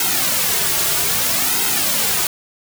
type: noise with flanger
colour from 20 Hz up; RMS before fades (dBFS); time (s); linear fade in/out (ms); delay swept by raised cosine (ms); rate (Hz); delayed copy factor
white; -18; 0-2.27; 2; 1.7 to 4; 0.62; -0.75
effects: none